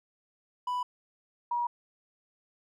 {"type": "tone pair in turn", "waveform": ["triangle", "sine"], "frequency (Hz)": [990, 957.4], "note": ["B5", "A#5"], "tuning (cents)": [4, 46], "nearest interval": "minor second", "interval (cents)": 58, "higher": "first", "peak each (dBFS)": -27, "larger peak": "neither", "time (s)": [[0.67, 0.83], [1.51, 1.67]], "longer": "neither", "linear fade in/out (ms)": 5, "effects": []}